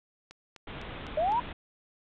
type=click train; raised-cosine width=0.2 ms; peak=-30 dBFS; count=5; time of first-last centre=0.31-1.32 s; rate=3.96 Hz
type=low-pass noise; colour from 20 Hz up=pink; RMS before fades=-41 dBFS; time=0.67-1.53 s; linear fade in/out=5 ms; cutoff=3700 Hz; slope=96 dB/octave
type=linear sweep; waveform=sine; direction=up; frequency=587.3 to 1000 Hz; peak=-24 dBFS; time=1.17-1.4 s; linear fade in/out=5 ms
effects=none